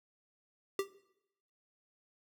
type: tone with exponential decay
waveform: square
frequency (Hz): 392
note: G4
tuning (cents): 0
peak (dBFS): -28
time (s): 0.79-0.89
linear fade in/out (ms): 2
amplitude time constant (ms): 21
effects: noise-tail reverb RT60 0.8 s tail -18 dB re dry